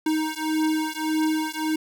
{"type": "beating tone pair", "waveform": "square", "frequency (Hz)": [312.1, 313.8], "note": ["D#4", "D#4"], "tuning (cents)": [5, 15], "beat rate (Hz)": 1.7, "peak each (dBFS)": -26, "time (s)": [0.06, 1.76], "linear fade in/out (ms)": 5, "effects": []}